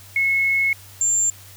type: tone pair in turn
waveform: sine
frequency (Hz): 2184 / 7302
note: C#7 / A#8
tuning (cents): -26 / -37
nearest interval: octave + major sixth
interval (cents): 2089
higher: second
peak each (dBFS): -16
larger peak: neither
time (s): 0.16-0.73 / 1.01-1.3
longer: first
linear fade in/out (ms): 2
effects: added 97 Hz sine -45 dBFS peak until 1.56 s + white hiss -45 dBFS RMS until 1.56 s